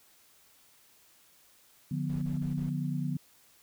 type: chord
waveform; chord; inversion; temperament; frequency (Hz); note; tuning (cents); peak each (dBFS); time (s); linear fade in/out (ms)
sine; B diminished; first; just; 148.16 / 177.8 / 246.9; D3 / F3 / B3; +16 / +31 / 0; -32 / -35 / -36; 1.91-3.17; 5
type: noise bursts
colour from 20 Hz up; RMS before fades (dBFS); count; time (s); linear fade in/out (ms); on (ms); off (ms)
brown; -46; 4; 2.09-2.7; 10; 130; 30
effects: white hiss -62 dBFS RMS until 3.62 s